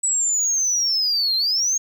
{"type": "linear two-way sweep", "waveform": "sine", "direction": "down then up", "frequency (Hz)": [7902, 4092, 6580], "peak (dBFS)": -16, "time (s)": [0.03, 1.78], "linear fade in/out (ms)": 10, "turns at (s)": 1.36, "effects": ["tanh soft clip ceiling -15 dBFS", "9-bit"]}